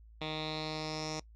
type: tone with low-pass filter sweep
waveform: 10% pulse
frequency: 155.56 Hz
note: D#3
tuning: in tune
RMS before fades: -38 dBFS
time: 0.21-1.2 s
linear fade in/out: 5 ms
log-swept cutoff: 3400 to 5900 Hz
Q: 5.5
effects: noise-tail reverb RT60 0.1 s tail -22 dB re dry + added 55 Hz sine -53 dBFS peak until 1.35 s